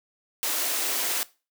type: high-pass noise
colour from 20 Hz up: white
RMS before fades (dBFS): -27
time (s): 0.43-1.23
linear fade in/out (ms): 0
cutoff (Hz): 260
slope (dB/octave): 96
effects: noise-tail reverb RT60 0.3 s tail -19 dB re dry